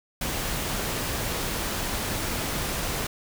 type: noise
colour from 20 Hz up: pink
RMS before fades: -29 dBFS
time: 0.21-3.07 s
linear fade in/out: 5 ms
effects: none